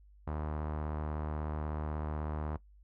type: tone with low-pass filter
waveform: sawtooth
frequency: 76.3 Hz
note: D#2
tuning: 33 cents flat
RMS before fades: -37 dBFS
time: 0.27-2.57 s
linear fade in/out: 5 ms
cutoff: 1100 Hz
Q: 1.6
effects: noise-tail reverb RT60 0.1 s tail -18 dB re dry + added 50 Hz sine -56 dBFS peak until 2.83 s